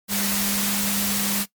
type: tone in noise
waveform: sine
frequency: 201.1 Hz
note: G3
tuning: 44 cents sharp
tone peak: -27 dBFS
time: 0.08-1.46 s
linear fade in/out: 50 ms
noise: white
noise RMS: -24 dBFS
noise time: 0.08-1.46 s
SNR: -6 dB
effects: noise-tail reverb RT60 0.1 s tail -18 dB re dry + MP3 96 kbps